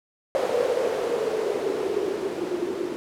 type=noise with low-pass filter sweep; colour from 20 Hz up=violet; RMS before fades=-26 dBFS; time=0.35-2.96 s; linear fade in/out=0 ms; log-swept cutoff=520 to 340 Hz; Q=8.8; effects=none